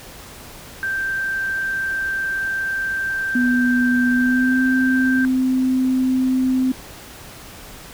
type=tone; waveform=sine; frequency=1568 Hz; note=G6; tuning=in tune; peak=-20 dBFS; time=0.83-5.25 s; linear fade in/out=0 ms
type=tone with pitch glide; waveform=sine; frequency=246.9 to 258.4 Hz; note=B3 to C4; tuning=0 to -21 cents; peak=-15 dBFS; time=3.35-6.72 s; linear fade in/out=5 ms; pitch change=+79 cents; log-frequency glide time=4.11-4.63 s
effects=pink hiss -39 dBFS RMS until 7.93 s